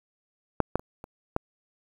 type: clicks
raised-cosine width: 1 ms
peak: -6 / -9 / -28 / -26 / -10 dBFS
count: 5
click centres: 0.603 / 0.756 / 0.795 / 1.041 / 1.364 s
effects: 8-bit